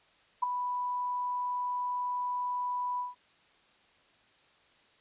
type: tone with ADSR envelope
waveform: sine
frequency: 987.8 Hz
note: B5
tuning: in tune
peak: -21 dBFS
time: 0.42-3.15 s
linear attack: 13 ms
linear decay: 7 ms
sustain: -9 dB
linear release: 160 ms
effects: white hiss -64 dBFS RMS until 5 s + resampled to 8000 Hz